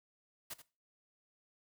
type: noise with echo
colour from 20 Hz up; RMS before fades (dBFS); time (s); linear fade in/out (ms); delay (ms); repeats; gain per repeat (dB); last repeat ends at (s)
white; -43; 0.5-0.54; 10; 82; 1; -12; 0.622
effects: noise-tail reverb RT60 0.3 s tail -17 dB re dry